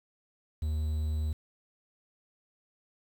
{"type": "tone with quantisation", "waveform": "triangle", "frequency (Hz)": 77.4, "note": "D#2", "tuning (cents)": -9, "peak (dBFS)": -26, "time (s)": [0.62, 1.33], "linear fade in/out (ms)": 5, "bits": 9, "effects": []}